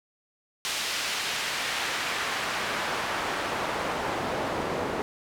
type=noise with band-pass filter sweep; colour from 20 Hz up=pink; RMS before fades=-30 dBFS; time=0.65-5.02 s; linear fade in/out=0 ms; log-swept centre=3800 to 530 Hz; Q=0.71; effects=none